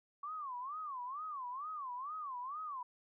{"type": "tone with vibrato", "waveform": "sine", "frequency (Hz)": 1112, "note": "C#6", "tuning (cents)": 5, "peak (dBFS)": -40, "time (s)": [0.23, 2.83], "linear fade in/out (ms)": 5, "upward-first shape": "sine", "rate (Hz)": 2.2, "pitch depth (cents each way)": 230, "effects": []}